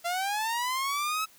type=linear sweep; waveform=sawtooth; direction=up; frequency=677 to 1304 Hz; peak=-24 dBFS; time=0.04-1.26 s; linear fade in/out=20 ms; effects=white hiss -57 dBFS RMS until 1.38 s